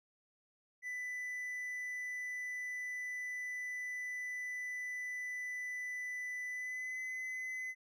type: tone with pitch glide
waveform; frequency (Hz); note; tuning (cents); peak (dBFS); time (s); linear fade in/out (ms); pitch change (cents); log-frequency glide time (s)
triangle; 1992 to 2026; B6 to B6; +14 to +44; -37; 0.82-7.75; 50; +30; 6.49-7.02
effects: none